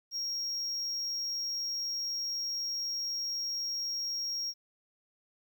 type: tone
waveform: triangle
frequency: 5588 Hz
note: F8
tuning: in tune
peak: -31 dBFS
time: 0.11-4.54 s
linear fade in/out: 50 ms
effects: 11-bit